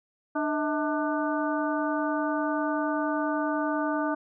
harmonic tone with a mistuned harmonic, 298.3 Hz, D4, 27 cents sharp, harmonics 1 / 2 / 3 / 4 / 5, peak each -28 / -31 / -33 / -34 / -35 dBFS, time 0.35-4.15 s, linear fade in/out 10 ms, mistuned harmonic 2, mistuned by +110 cents, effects none

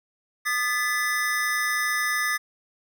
square tone cluster, 1220 / 1730 / 1997 Hz, D#6 / A6 / B6, -34 / -30 / +19 cents, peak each -30 / -27 / -28 dBFS, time 0.45-2.38 s, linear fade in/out 20 ms, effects none

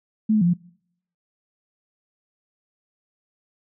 sine tone with pitch steps, 217.2 / 213.4 / 172.7 / 175.7 Hz, A3 / G#3 / F3 / F3, -22 / +47 / -19 / +11 cents, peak -15 dBFS, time 0.29-0.538 s, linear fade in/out 10 ms, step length 62 ms, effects noise-tail reverb RT60 0.7 s tail -25 dB re dry

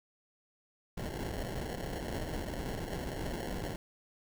pink noise with sample-and-hold, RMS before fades -38 dBFS, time 0.97-3.76 s, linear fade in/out 5 ms, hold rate 1225 Hz, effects none

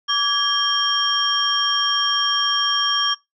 sine tone cluster, 1154 / 1660 / 3197 / 5570 Hz, D6 / G#6 / G7 / F8, -31 / -1 / +33 / -5 cents, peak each -23 / -26 / -19 / -24 dBFS, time 0.08-3.15 s, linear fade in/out 20 ms, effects noise-tail reverb RT60 0.2 s tail -23 dB re dry

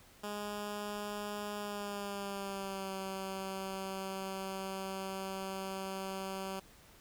10% pulse tone with pitch glide, 206.9 to 191.93 Hz, G#3 to G3, -6 to -36 cents, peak -30 dBFS, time 0.23-6.6 s, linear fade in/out 10 ms, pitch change -130 cents, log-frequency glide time 1.58-2.93 s, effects pink hiss -60 dBFS RMS until 7 s

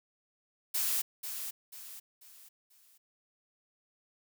blue noise with echo, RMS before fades -31 dBFS, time 0.74-1.02 s, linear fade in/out 10 ms, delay 490 ms, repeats 4, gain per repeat -8 dB, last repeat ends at 2.98 s, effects none

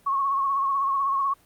sine tone with vibrato, 1098 Hz, C#6, 17 cents flat, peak -21 dBFS, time 0.06-1.34 s, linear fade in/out 10 ms, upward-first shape triangle, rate 16 Hz, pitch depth 53 cents each way, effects pink hiss -59 dBFS RMS until 1.45 s + Opus 32 kbps

